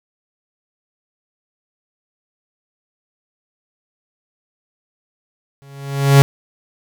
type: tone with exponential growth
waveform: 45% pulse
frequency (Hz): 139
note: C#3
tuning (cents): +5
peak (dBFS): -3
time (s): 5.62-6.22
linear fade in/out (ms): 0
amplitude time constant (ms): 130
effects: none